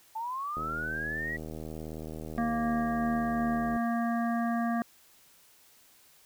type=linear sweep; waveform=sine; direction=up; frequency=867 to 1945 Hz; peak=-32 dBFS; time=0.15-1.37 s; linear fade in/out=10 ms
type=click train; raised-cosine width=2 ms; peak=-27 dBFS; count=252; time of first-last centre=0.57-3.763 s; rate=78.6 Hz
type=harmonic tone; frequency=233.1 Hz; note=A#3; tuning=in tune; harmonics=1 / 3 / 5 / 7 / 8; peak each=-28 / -33 / -38 / -41 / -45 dBFS; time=2.38-4.82 s; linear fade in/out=0 ms
effects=white hiss -60 dBFS RMS until 6.25 s